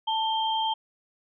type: tone pair together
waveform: sine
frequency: 886 / 3165 Hz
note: A5 / G7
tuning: +12 / +16 cents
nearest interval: octave + minor seventh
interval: 2204 cents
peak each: -25 / -29 dBFS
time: 0.07-0.74 s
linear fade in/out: 10 ms
effects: none